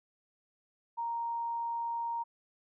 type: tone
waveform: sine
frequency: 932.3 Hz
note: A#5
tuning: in tune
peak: -32 dBFS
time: 0.97-2.24 s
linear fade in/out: 20 ms
effects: none